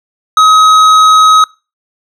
triangle tone with tanh clipping, 1270 Hz, D#6, 35 cents sharp, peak -4 dBFS, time 0.37-1.44 s, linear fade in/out 2 ms, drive 15 dB, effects noise-tail reverb RT60 0.3 s tail -23 dB re dry

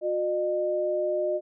sine tone pair together, 361.5 / 608 Hz, F#4 / D#5, -40 / -40 cents, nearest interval major sixth, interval 900 cents, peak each -29 / -25 dBFS, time 0.01-1.41 s, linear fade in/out 50 ms, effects none

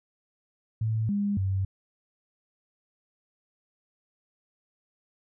sine tone with pitch steps, 110.6 / 202.8 / 96.1 Hz, A2 / G#3 / G2, +9 / -41 / -34 cents, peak -24 dBFS, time 0.81-1.65 s, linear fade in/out 5 ms, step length 280 ms, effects none

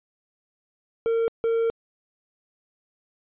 triangle tone bursts at uneven times, 457.4 Hz, A#4, 33 cents flat, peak -18 dBFS, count 2, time 1.06-1.28 / 1.44-1.7 s, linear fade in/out 0 ms, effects resampled to 8000 Hz

